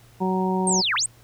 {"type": "harmonic tone", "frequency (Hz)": 186.8, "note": "F#3", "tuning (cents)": 17, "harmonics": [1, 2, 3, 4, 5], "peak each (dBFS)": [-23, -26, -36, -31, -27], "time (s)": [0.2, 0.82], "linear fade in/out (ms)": 20}
{"type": "linear two-way sweep", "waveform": "sine", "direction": "down then up", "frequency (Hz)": [8830, 936, 8830], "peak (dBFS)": -20, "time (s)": [0.67, 1.06], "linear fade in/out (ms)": 2, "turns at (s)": 0.95}
{"effects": ["added 118 Hz sine -51 dBFS peak until 1.23 s", "pink hiss -55 dBFS RMS until 1.23 s"]}